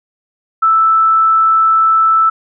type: tone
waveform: sine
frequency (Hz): 1318.5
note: E6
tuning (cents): 0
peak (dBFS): -7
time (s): 0.62-2.3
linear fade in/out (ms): 10
effects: none

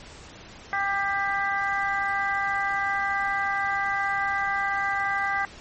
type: harmonic tone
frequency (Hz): 396.5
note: G4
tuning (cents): +20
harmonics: 2 / 3 / 4 / 5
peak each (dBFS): -28 / -30 / -28 / -29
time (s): 0.73-5.45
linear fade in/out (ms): 0
effects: pink hiss -45 dBFS RMS until 5.6 s + MP3 32 kbps

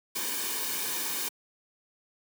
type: noise with comb filter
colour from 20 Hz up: white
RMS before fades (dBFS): -32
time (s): 0.15-1.29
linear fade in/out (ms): 10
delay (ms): 1.5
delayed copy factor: -0.65
effects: high-pass 200 Hz 12 dB/octave

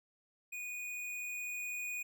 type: tone with level ramp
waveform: square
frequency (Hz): 2466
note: D#7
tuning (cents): -16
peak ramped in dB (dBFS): -41 to -38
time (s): 0.52-2.03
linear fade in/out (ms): 10
effects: none

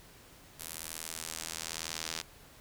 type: tone with band-pass filter sweep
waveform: sawtooth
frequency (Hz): 81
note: E2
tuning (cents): -30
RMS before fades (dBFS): -41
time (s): 0.59-2.22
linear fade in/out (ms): 10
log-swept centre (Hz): 12000 to 5400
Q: 1.1
effects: pink hiss -56 dBFS RMS until 2.6 s

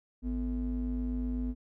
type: ring-modulated tone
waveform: triangle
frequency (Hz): 98.1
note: G2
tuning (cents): +2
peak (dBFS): -25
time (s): 0.22-1.55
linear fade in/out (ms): 50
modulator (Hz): 152
effects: none

